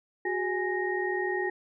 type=tone cluster; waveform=sine; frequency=365.9 / 405.8 / 828 / 1865 Hz; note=F#4 / G#4 / G#5 / A#6; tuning=-19 / -40 / -5 / 0 cents; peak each=-30 / -35 / -35 / -32 dBFS; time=0.25-1.5 s; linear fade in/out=5 ms; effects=none